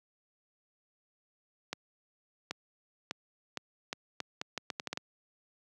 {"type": "accelerating click train", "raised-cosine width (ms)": 0.2, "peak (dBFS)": -17, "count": 13, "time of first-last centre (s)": [1.73, 4.974], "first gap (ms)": 780, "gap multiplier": 0.77, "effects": ["high-pass 150 Hz 12 dB/octave"]}